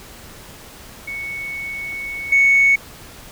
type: tone with level steps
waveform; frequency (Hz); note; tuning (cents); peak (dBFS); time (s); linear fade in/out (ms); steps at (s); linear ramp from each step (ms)
sine; 2217; C#7; 0; -25 / -9; 1.07-2.76; 10; 2.32; 5
effects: tanh soft clip ceiling -6 dBFS + pink hiss -40 dBFS RMS until 3.31 s